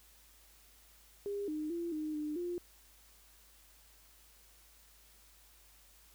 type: tone with pitch steps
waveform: sine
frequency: 404.4 / 306.1 / 340.7 / 307.7 / 301.3 / 351.3 Hz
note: G#4 / D#4 / F4 / D#4 / D4 / F4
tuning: -46 / -28 / -43 / -19 / +44 / +10 cents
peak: -35 dBFS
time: 1.26-2.58 s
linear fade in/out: 0 ms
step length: 220 ms
effects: added 52 Hz sine -65 dBFS peak until 6.14 s + white hiss -63 dBFS RMS until 6.14 s